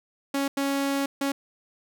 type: tone bursts at uneven times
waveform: sawtooth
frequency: 277.2 Hz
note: C#4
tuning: in tune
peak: -20 dBFS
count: 3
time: 0.34-0.48 / 0.57-1.06 / 1.21-1.32 s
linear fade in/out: 5 ms
effects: none